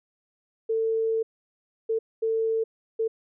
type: tone bursts at uneven times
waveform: sine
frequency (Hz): 447.6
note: A4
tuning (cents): +30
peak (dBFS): -22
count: 4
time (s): 0.69-1.23 / 1.89-1.99 / 2.22-2.64 / 2.99-3.08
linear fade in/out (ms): 10
effects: none